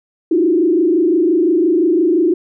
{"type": "tone with frequency modulation", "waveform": "sine", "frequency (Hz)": 339.5, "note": "F4", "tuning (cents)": -49, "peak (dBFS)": -10, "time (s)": [0.31, 2.34], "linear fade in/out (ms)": 5, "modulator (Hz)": 25.8, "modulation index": 1.3, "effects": []}